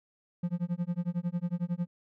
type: tone with tremolo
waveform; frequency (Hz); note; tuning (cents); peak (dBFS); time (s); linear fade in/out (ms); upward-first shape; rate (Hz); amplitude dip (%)
triangle; 174.61; F3; 0; -24; 0.43-1.87; 5; sine; 11; 100
effects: none